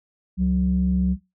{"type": "tone pair together", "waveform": "sine", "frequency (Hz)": [69.1, 184.47], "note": ["C#2", "F#3"], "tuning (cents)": [-5, -5], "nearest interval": "octave + perfect fourth", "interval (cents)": 1700, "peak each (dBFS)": [-23, -17], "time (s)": [0.37, 1.17], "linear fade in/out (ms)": 50, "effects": ["noise-tail reverb RT60 0.2 s tail -18 dB re dry", "tanh soft clip ceiling -11 dBFS"]}